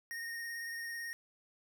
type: tone with vibrato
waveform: square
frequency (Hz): 1854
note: A#6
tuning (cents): -10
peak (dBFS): -40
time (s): 0.11-1.13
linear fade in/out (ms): 0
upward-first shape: sine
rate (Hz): 18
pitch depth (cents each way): 18
effects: none